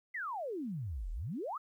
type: exponential two-way sweep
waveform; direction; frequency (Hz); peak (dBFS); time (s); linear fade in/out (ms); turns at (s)
sine; down then up; 2093 to 36.71 to 1347; -36; 0.14-1.58; 10; 1.11
effects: 12-bit